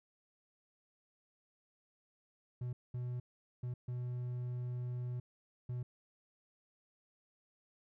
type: tone bursts at uneven times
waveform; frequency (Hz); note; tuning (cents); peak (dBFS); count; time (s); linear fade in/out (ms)
triangle; 123.47; B2; 0; -35; 5; 2.61-2.73 / 2.94-3.2 / 3.63-3.74 / 3.88-5.2 / 5.69-5.83; 5
effects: none